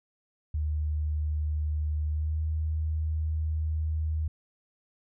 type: tone with pitch glide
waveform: sine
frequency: 76 to 78.23 Hz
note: D#2 to D#2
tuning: -40 to +10 cents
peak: -26 dBFS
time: 0.54-4.28 s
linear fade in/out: 5 ms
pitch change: +50 cents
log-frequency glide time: 2.09-2.4 s
effects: none